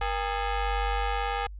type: ring-modulated tone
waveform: sawtooth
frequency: 427.1 Hz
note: G#4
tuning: 48 cents sharp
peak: -19 dBFS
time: 0.01-1.47 s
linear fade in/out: 5 ms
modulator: 378 Hz
effects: added 50 Hz sine -38 dBFS peak until 1.59 s + resampled to 8000 Hz